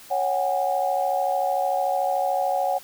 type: chord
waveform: sine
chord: C# suspended fourth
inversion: none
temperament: equal with one note detuned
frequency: 554.4 / 740 / 813.5 Hz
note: C#5 / F#5 / G#5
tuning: 0 / 0 / -36 cents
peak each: -26 / -23 / -27 dBFS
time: 0.1-2.79 s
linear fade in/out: 20 ms
effects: white hiss -46 dBFS RMS until 2.83 s